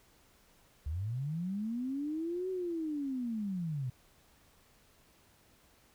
sine linear two-way sweep, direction up then down, 68.3 to 378.6 to 120.8 Hz, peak -33 dBFS, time 0.86-3.9 s, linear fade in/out 5 ms, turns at 2.5 s, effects pink hiss -65 dBFS RMS until 5.94 s

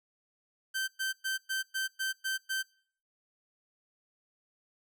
sawtooth tone bursts, 1552 Hz, G6, 18 cents flat, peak -27 dBFS, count 8, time 0.74-2.63 s, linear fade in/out 20 ms, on 140 ms, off 110 ms, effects noise-tail reverb RT60 0.6 s tail -26 dB re dry

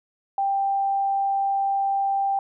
sine tone, 788 Hz, G5, 9 cents sharp, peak -20 dBFS, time 0.38-2.39 s, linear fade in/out 2 ms, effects none

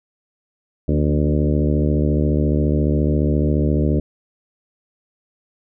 harmonic tone with a mistuned harmonic, 74.4 Hz, D2, 23 cents sharp, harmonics 1 / 2 / 3 / 4 / 5 / 6 / 7 / 8, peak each -19 / -20 / -23 / -23 / -26 / -29 / -30 / -31 dBFS, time 0.88-4 s, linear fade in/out 5 ms, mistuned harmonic 3, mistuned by +46 cents, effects none

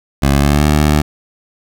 15% pulse tone with pitch glide, 69.6 to 75.03 Hz, C#2 to D2, +8 to +38 cents, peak -3 dBFS, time 0.22-1.02 s, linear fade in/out 10 ms, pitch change +130 cents, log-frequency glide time 0.34-0.67 s, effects none

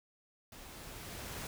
pink noise with level ramp, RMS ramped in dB -52 to -42 dBFS, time 0.52-1.47 s, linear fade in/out 2 ms, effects none

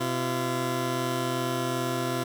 15% pulse tone pair together, 127.81 / 340.9 Hz, C3 / F4, -40 / -42 cents, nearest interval octave + perfect fourth, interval 1698 cents, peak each -23 dBFS, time 0-2.24 s, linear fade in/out 10 ms, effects none

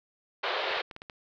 pink band-pass noise, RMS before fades -31 dBFS, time 0.43-0.82 s, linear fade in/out 10 ms, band 400 to 4200 Hz, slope 48 dB/octave
clicks, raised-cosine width 0.3 ms, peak -26 dBFS, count 6, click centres 0.711 / 0.771 / 0.912 / 0.964 / 1.019 / 1.098 s
effects none

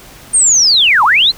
sine linear two-way sweep, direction down then up, 8910 to 816 to 4276 Hz, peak -6 dBFS, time 0.33-1.32 s, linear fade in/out 20 ms, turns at 1.04 s, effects pink hiss -37 dBFS RMS until 1.37 s

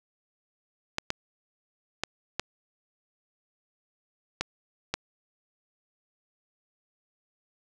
clicks, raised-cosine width 0.2 ms, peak -10 dBFS, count 6, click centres 0.984 / 1.104 / 2.036 / 2.396 / 4.41 / 4.94 s, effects none

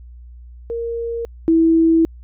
sine tone pair in turn, 465.2 / 327.1 Hz, A#4 / E4, -4 / -13 cents, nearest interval tritone, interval 609 cents, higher first, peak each -21 / -10 dBFS, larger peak second, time 0.7-1.25 / 1.48-2.05 s, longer second, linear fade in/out 0 ms, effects added 60 Hz sine -36 dBFS peak until 2.23 s

